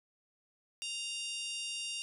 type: harmonic tone with a mistuned harmonic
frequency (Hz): 932.3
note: A#5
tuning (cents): 0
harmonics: 3 / 4 / 5 / 6 / 7 / 8 / 9 / 10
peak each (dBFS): -39 / -47 / -47 / -46 / -53 / -49 / -58 / -47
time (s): 0.82-2.02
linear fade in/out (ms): 0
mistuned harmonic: 4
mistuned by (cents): -26
effects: none